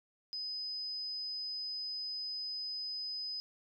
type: tone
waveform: sine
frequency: 5020 Hz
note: D#8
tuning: 15 cents sharp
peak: -37 dBFS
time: 0.33-3.4 s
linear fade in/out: 0 ms
effects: 12-bit